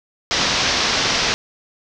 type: low-pass noise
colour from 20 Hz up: white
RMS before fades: -19 dBFS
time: 0.31-1.34 s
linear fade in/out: 0 ms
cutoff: 5900 Hz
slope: 48 dB/octave
effects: none